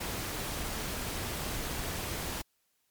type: noise with amplitude modulation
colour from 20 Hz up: pink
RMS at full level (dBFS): -34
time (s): 0-2.42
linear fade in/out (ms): 10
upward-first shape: sine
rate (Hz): 289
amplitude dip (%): 40
effects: white hiss -75 dBFS RMS until 2.9 s + MP3 96 kbps